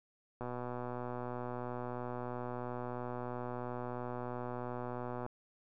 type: click train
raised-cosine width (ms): 1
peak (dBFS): -27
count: 598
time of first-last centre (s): 0.41-5.264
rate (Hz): 123
effects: none